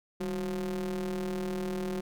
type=ring-modulated tone; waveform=square; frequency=87.31 Hz; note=F2; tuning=in tune; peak=-29 dBFS; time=0.2-2.01 s; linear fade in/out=10 ms; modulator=282 Hz; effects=none